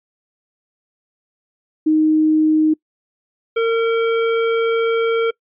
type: tone pair in turn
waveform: sine / square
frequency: 311.1 / 457 Hz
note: D#4 / A#4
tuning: 0 / -34 cents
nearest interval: perfect fifth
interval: 666 cents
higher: second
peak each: -11 / -15 dBFS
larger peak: first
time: 1.86-2.74 / 3.56-5.31 s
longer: second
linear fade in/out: 10 ms
effects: noise-tail reverb RT60 0.1 s tail -24 dB re dry + resampled to 8000 Hz

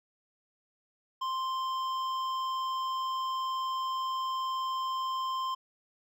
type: tone with hard clipping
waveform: triangle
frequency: 1046.5 Hz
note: C6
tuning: in tune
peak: -32 dBFS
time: 1.21-5.55 s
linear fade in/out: 10 ms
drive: 13 dB
effects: none

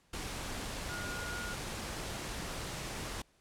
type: tone in noise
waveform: sine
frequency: 1432 Hz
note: F6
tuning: 43 cents sharp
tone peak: -41 dBFS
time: 0.89-1.54 s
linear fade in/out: 5 ms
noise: pink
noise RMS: -40 dBFS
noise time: 0.13-3.22 s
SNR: -4 dB
effects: pink hiss -69 dBFS RMS until 3.4 s + low-pass 10000 Hz 12 dB/octave

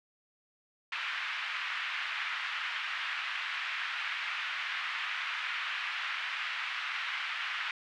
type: band-pass noise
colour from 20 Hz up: white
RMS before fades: -36 dBFS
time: 0.92-7.71 s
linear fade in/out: 2 ms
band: 1200 to 2800 Hz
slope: 24 dB/octave
effects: none

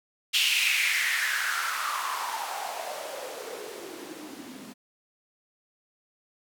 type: noise with band-pass filter sweep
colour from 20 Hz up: blue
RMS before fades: -30 dBFS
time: 0.33-4.74 s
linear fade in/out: 20 ms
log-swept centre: 3000 to 220 Hz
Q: 5.2
effects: none

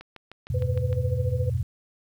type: click train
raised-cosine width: 0.3 ms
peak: -26 dBFS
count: 7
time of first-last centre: 0.01-0.929 s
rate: 6.53 Hz
type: chord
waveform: sine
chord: E minor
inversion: none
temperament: equal with one note detuned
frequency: 83.75 / 98 / 123.47 Hz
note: E2 / G2 / B2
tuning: +28 / 0 / 0 cents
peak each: -28 / -28 / -26 dBFS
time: 0.5-1.63 s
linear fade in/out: 5 ms
type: tone with tremolo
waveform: sine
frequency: 502 Hz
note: B4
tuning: 28 cents sharp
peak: -27 dBFS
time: 0.54-1.5 s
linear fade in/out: 5 ms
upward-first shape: triangle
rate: 14 Hz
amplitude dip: 80%
effects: 9-bit

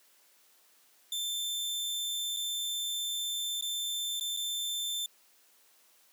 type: tone with dropouts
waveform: sawtooth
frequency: 3552 Hz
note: A7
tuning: 16 cents sharp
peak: -29 dBFS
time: 1.12-5.06 s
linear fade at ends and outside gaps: 2 ms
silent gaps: 2.365-2.369 / 3.611-3.623 / 4.198-4.209 / 4.366-4.371 s
effects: white hiss -64 dBFS RMS until 6.12 s + high-pass 300 Hz 12 dB/octave

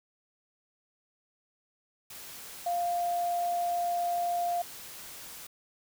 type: tone in noise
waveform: sine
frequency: 698.5 Hz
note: F5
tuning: in tune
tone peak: -27 dBFS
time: 2.66-4.62 s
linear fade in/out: 5 ms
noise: white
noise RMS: -45 dBFS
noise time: 2.1-5.47 s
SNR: +15 dB
effects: none

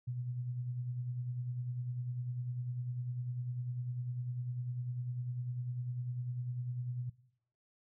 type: tone with tremolo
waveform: sine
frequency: 123.47 Hz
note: B2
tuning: in tune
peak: -34 dBFS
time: 0.07-7.1 s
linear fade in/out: 10 ms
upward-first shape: sine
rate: 10 Hz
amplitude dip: 45%
effects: noise-tail reverb RT60 0.7 s tail -20 dB re dry

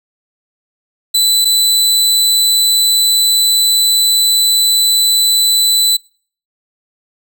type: tone pair in turn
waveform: sawtooth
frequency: 3995 / 3995 Hz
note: B7 / B7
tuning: +19 / +19 cents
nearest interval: unison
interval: 0 cents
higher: neither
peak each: -6 dBFS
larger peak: neither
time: 1.14-1.45 / 1.45-5.97 s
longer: second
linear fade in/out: 10 ms
effects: noise-tail reverb RT60 0.5 s tail -26 dB re dry

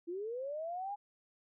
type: linear sweep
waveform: sine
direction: up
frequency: 329.6 to 830.6 Hz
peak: -37 dBFS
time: 0.07-0.96 s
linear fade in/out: 20 ms
effects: none

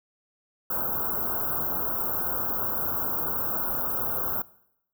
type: band-stop noise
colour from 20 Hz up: white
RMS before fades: -28 dBFS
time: 0.7-4.42 s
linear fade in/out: 5 ms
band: 1500 to 13000 Hz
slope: 96 dB/octave
effects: noise-tail reverb RT60 0.8 s tail -21 dB re dry

